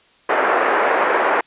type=band-pass noise; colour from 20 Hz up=pink; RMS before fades=-17 dBFS; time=0.29-1.41 s; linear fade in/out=5 ms; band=410 to 1900 Hz; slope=24 dB/octave; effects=white hiss -54 dBFS RMS until 1.46 s + resampled to 8000 Hz